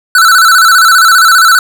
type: tone with vibrato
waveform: square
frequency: 1410 Hz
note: F6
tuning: 16 cents sharp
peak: -3 dBFS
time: 0.15-1.59 s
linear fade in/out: 2 ms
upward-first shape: square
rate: 15 Hz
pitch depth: 95 cents each way
effects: none